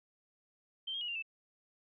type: tone with pitch steps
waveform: sine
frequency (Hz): 3131 / 3241 / 2907 / 2787 / 2641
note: G7 / G#7 / F#7 / F7 / E7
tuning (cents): -3 / -43 / -31 / -4 / +3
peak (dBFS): -36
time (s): 0.87-1.225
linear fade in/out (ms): 10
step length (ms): 71
effects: none